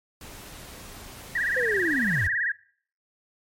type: noise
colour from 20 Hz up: pink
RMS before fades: -43 dBFS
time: 0.21-2.27 s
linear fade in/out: 2 ms
type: tone with vibrato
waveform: sine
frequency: 1760 Hz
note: A6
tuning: in tune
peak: -23 dBFS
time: 1.35-2.52 s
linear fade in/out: 5 ms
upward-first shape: sine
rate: 18 Hz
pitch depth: 170 cents each way
type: linear sweep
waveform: sine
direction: down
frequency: 523.3 to 71.9 Hz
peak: -25 dBFS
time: 1.56-2.28 s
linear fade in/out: 10 ms
effects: noise-tail reverb RT60 0.5 s tail -20 dB re dry + MP3 64 kbps